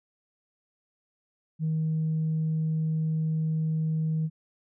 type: tone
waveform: sine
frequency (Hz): 158.2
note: D#3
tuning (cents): +29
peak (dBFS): -23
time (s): 1.59-4.3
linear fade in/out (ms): 50
effects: tanh soft clip ceiling -21 dBFS